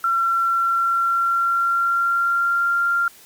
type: tone with pitch glide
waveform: sine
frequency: 1359 to 1388.4 Hz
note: F6 to F6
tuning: -48 to -11 cents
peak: -16 dBFS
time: 0.04-3.08 s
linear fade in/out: 2 ms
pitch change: +37 cents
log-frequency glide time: 0.44-2.76 s
effects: white hiss -47 dBFS RMS until 3.25 s + MP3 96 kbps

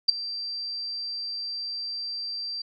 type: tone with ADSR envelope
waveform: sine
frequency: 4699 Hz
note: D8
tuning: in tune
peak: -11 dBFS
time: 0.08-2.62 s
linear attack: 14 ms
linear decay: 7 ms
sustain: -19 dB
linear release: 6 ms
effects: none

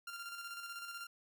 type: tone with tremolo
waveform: sawtooth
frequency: 1390 Hz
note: F6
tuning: 9 cents flat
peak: -39 dBFS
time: 0.07-1.07 s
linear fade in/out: 5 ms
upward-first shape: square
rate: 16 Hz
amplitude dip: 40%
effects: none

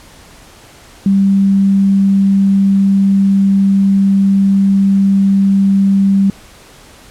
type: tone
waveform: sine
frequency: 196 Hz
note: G3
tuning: in tune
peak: -7 dBFS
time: 1.06-6.3 s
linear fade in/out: 2 ms
effects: pink hiss -40 dBFS RMS until 7.1 s + low-pass 11000 Hz 12 dB/octave

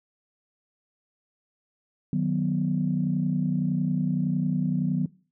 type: chord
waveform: sine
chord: B major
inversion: first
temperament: just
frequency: 154.34 / 185.21 / 246.9 Hz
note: D#3 / F#3 / B3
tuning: -14 / +2 / 0 cents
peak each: -26 / -25 / -28 dBFS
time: 2.13-5.06 s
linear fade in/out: 2 ms
effects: noise-tail reverb RT60 0.4 s tail -22 dB re dry + tanh soft clip ceiling -13 dBFS

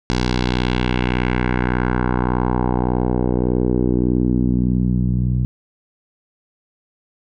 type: tone with low-pass filter sweep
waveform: 10% pulse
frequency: 61.74 Hz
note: B1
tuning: in tune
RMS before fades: -18 dBFS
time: 0.1-5.45 s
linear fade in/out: 0 ms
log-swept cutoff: 5200 to 130 Hz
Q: 1.9
effects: none

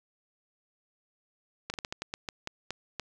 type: slowing click train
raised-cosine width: 0.2 ms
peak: -17 dBFS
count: 11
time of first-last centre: 1.7-2.997 s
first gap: 39 ms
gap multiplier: 1.25
effects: none

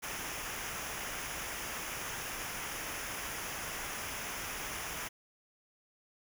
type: noise with comb filter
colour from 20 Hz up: pink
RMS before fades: -40 dBFS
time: 0.02-5.09 s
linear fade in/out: 20 ms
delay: 0.24 ms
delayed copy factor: -0.65
effects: none

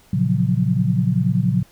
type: chord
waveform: sine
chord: Gb major seventh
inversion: first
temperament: equal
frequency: 116.54 / 138.59 / 174.61 / 185 Hz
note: Bb2 / Db3 / F3 / Gb3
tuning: 0 / 0 / 0 / 0 cents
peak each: -21 dBFS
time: 0.13-1.63 s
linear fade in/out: 5 ms
effects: pink hiss -53 dBFS RMS until 1.71 s

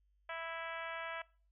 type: harmonic tone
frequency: 329.6 Hz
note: E4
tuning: in tune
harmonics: 2 / 3 / 4 / 5 / 6 / 7 / 8 / 9 / 10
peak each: -45 / -48 / -47 / -47 / -50 / -50 / -54 / -57 / -58 dBFS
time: 0.29-1.22 s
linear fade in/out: 5 ms
effects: noise-tail reverb RT60 0.4 s tail -22 dB re dry + added 50 Hz sine -70 dBFS peak until 1.51 s

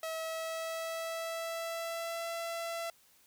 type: tone with pitch glide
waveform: sawtooth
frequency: 645 to 671.2 Hz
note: E5 to E5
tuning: -38 to +31 cents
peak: -32 dBFS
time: 0.03-2.9 s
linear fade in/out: 2 ms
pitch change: +69 cents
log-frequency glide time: 0.15-2.28 s
effects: white hiss -65 dBFS RMS until 3.26 s

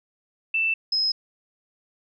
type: tone pair in turn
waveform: sine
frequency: 2659 / 5119 Hz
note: E7 / D#8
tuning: +14 / +48 cents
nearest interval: major seventh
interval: 1134 cents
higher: second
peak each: -20 dBFS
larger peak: neither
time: 0.54-0.74 / 0.92-1.12 s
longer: neither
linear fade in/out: 5 ms
effects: none

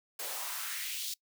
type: noise with high-pass filter sweep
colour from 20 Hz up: white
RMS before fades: -38 dBFS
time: 0.19-1.14 s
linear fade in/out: 5 ms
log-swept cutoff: 440 to 4400 Hz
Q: 2.1
effects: noise-tail reverb RT60 0.1 s tail -23 dB re dry

